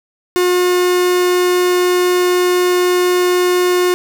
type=tone; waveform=45% pulse; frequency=359.6 Hz; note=F#4; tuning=49 cents flat; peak=-11 dBFS; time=0.36-3.94 s; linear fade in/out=0 ms; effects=none